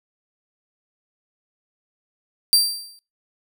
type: tone with exponential decay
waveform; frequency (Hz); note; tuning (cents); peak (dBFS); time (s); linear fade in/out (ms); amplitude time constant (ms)
sawtooth; 4700; D8; +1; -7; 2.53-2.99; 0; 100
effects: noise-tail reverb RT60 0.3 s tail -25 dB re dry